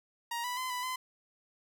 sawtooth tone with pitch steps, 940 / 987 / 1024 / 992 / 1023 Hz, A#5 / B5 / C6 / B5 / C6, +14 / -1 / -38 / +7 / -39 cents, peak -30 dBFS, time 0.31-0.96 s, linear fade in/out 5 ms, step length 130 ms, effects none

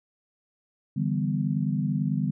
sine chord, E minor seventh, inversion third, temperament equal, 146.83 / 164.81 / 196 / 246.9 Hz, D3 / E3 / G3 / B3, 0 / 0 / 0 / 0 cents, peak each -27 / -32 / -28 / -31 dBFS, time 0.96-2.31 s, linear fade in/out 10 ms, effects none

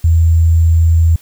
sine tone with sample-and-hold, 82.41 Hz, E2, in tune, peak -6 dBFS, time 0.04-1.16 s, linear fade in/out 5 ms, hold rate 7350 Hz, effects white hiss -46 dBFS RMS until 1.21 s

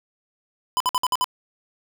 square tone bursts, 1005 Hz, B5, 30 cents sharp, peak -19 dBFS, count 6, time 0.77-1.243 s, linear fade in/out 0 ms, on 33 ms, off 55 ms, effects none

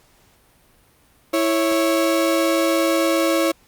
35% pulse tone pair together, 329.6 / 552.6 Hz, E4 / C#5, 0 / -6 cents, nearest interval major sixth, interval 894 cents, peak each -17 / -18 dBFS, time 1.33-3.52 s, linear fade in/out 10 ms, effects pink hiss -56 dBFS RMS until 3.67 s + Opus 48 kbps

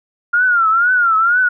sine tone with vibrato, 1396.9 Hz, F6, in tune, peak -10 dBFS, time 0.33-1.49 s, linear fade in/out 10 ms, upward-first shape triangle, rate 2.1 Hz, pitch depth 150 cents each way, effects none

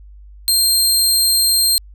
20% pulse tone, 4186 Hz, C8, in tune, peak -6 dBFS, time 0.48-1.78 s, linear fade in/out 0 ms, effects added 50 Hz sine -37 dBFS peak until 1.94 s

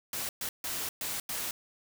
white noise bursts at uneven times, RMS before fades -35 dBFS, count 5, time 0.13-0.29 / 0.41-0.49 / 0.64-0.89 / 1.01-1.2 / 1.29-1.51 s, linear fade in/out 2 ms, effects none

